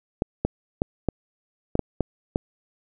clicks, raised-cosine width 2 ms, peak -8 dBFS, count 8, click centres 0.221 / 0.45 / 0.819 / 1.087 / 1.754 / 1.793 / 2.007 / 2.359 s, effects none

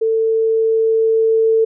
sine tone with level ramp, 446.6 Hz, A4, 26 cents sharp, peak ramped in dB -13 to -10 dBFS, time 0.01-1.65 s, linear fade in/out 10 ms, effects none

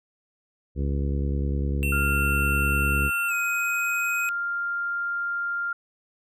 harmonic tone, 70 Hz, C#2, 18 cents sharp, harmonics 1 / 2 / 3 / 4 / 5 / 6 / 7, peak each -24 / -30 / -34 / -36 / -38 / -40 / -41 dBFS, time 0.75-3.11 s, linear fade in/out 50 ms
square tone with pitch glide, 2700 to 2519 Hz, E7 to D#7, +41 to +21 cents, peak -27 dBFS, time 1.83-4.29 s, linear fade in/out 0 ms, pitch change -120 cents, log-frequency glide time 3.28-3.33 s
sine tone, 1396.9 Hz, F6, in tune, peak -25 dBFS, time 1.92-5.73 s, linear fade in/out 5 ms
effects none

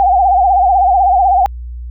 sine tone with vibrato, 755 Hz, F#5, 35 cents sharp, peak -7 dBFS, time 0-1.46 s, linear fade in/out 0 ms, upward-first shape sine, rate 16 Hz, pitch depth 110 cents each way, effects added 60 Hz sine -23 dBFS peak until 1.9 s

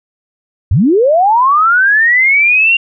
sine linear sweep, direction up, 69.2 to 2794 Hz, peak -6 dBFS, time 0.71-2.77 s, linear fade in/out 5 ms, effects none

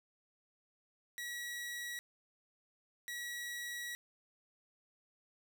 sawtooth tone bursts at uneven times, 1924 Hz, B6, 46 cents flat, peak -37 dBFS, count 2, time 1.18-1.99 / 3.08-3.95 s, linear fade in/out 0 ms, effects 12-bit

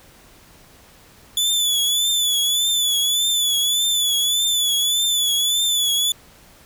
sawtooth tone with vibrato, 3457 Hz, A7, 31 cents flat, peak -14 dBFS, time 1.37-6.12 s, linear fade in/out 2 ms, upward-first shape triangle, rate 1.7 Hz, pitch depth 71 cents each way, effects pink hiss -49 dBFS RMS until 6.65 s

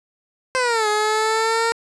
15% pulse exponential two-way sweep, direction down then up, 523.3 to 420 to 461.9 Hz, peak -11 dBFS, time 0.55-1.72 s, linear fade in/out 0 ms, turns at 0.88 s, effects resampled to 22050 Hz

